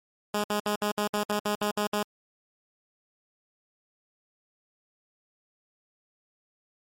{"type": "tone bursts", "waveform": "10% pulse", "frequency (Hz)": 208, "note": "G#3", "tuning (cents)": 3, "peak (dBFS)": -17, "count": 11, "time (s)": [0.34, 2.03], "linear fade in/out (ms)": 5, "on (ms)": 100, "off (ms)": 59, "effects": ["MP3 64 kbps"]}